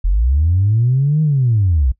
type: linear two-way sweep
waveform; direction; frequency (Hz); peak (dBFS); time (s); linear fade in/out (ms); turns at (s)
sine; up then down; 39.57 to 157.7 to 57.3; -10; 0.04-1.92; 10; 1.22
effects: noise-tail reverb RT60 0.1 s tail -21 dB re dry + tanh soft clip ceiling -6 dBFS